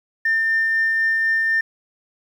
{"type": "tone with tremolo", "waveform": "sine", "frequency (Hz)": 1800, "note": "A6", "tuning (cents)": 39, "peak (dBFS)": -14, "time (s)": [0.25, 1.61], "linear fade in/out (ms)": 5, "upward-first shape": "triangle", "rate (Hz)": 4, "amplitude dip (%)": 25, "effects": ["tanh soft clip ceiling -12 dBFS", "8-bit"]}